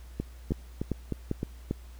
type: two click trains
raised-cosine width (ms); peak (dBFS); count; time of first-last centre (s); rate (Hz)
3; -17 / -15; 5 / 4; 0.2-1.431 / 0.52-1.71; 3.25 / 2.52
effects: added 60 Hz sine -44 dBFS peak until 1.99 s + pink hiss -58 dBFS RMS until 1.99 s